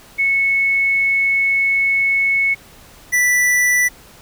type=tone pair in turn; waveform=sine / square; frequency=2202 / 1973.1 Hz; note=C#7 / B6; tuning=-12 / -2 cents; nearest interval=major second; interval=190 cents; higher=first; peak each=-13 dBFS; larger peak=neither; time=0.18-2.55 / 3.12-3.89 s; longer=first; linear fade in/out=20 ms; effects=pink hiss -44 dBFS RMS until 4.21 s